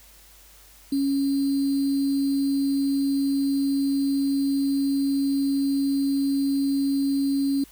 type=tone with sample-and-hold; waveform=sine; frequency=276.5 Hz; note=C#4; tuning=4 cents flat; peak=-20 dBFS; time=0.92-7.64 s; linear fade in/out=5 ms; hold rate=4410 Hz; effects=added 50 Hz sine -54 dBFS peak until 7.71 s + white hiss -52 dBFS RMS until 7.71 s